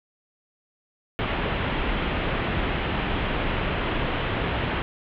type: low-pass noise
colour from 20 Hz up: pink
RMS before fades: -26 dBFS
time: 1.19-4.82 s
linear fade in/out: 0 ms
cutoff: 3300 Hz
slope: 48 dB/octave
effects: none